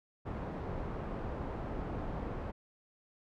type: low-pass noise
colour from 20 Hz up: pink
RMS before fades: -39 dBFS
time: 0.25-2.52 s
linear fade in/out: 20 ms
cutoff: 950 Hz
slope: 12 dB/octave
effects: none